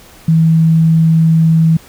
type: tone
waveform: sine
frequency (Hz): 162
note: E3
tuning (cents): -30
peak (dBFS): -6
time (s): 0.28-1.77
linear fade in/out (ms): 5
effects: pink hiss -40 dBFS RMS until 1.88 s